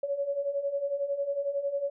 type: beating tone pair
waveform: sine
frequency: 554.4 / 565.4 Hz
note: C#5 / C#5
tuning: 0 / +34 cents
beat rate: 11 Hz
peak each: -34 / -29 dBFS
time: 0.03-1.9 s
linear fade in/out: 5 ms
effects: none